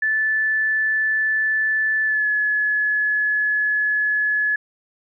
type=tone with pitch glide; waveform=sine; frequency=1748 to 1704.1 Hz; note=A6 to G#6; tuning=-12 to +44 cents; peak=-17 dBFS; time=0.02-4.56 s; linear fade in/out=5 ms; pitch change=-44 cents; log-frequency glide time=2.05-2.27 s; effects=none